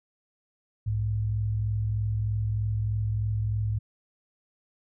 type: tone pair together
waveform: sine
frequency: 63.4 / 106.63 Hz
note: B1 / G#2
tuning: +46 / +46 cents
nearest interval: major sixth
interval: 900 cents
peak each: -33 / -25 dBFS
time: 0.86-3.79 s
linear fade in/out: 10 ms
effects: none